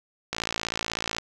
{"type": "click train", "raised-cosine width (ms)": 0.2, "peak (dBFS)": -10, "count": 49, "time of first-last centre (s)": [0.33, 1.184], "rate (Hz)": 56.2, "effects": []}